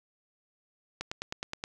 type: click train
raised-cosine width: 0.2 ms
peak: -17 dBFS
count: 7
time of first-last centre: 1.01-1.639 s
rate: 9.54 Hz
effects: none